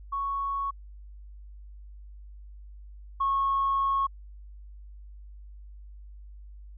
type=tone pair in turn; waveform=sine; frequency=1108.7 / 1096 Hz; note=C#6 / C#6; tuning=0 / -20 cents; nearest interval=unison; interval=20 cents; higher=first; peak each=-27 / -22 dBFS; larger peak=second; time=0.12-0.71 / 3.2-4.07 s; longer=second; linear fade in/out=10 ms; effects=tanh soft clip ceiling -18 dBFS + added 50 Hz sine -43 dBFS peak until 6.77 s